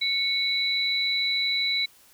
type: tone pair together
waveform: sine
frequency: 2217 / 3950 Hz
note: C#7 / B7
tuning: 0 / 0 cents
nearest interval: minor seventh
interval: 1000 cents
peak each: -27 / -24 dBFS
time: 0.01-1.86 s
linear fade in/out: 10 ms
effects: white hiss -56 dBFS RMS until 2.13 s